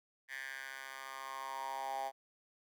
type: tone with high-pass filter sweep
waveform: 10% pulse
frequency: 134.3 Hz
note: C3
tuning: 46 cents sharp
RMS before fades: -43 dBFS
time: 0.28-2.12 s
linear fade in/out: 50 ms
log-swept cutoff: 1800 to 750 Hz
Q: 6.5
effects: none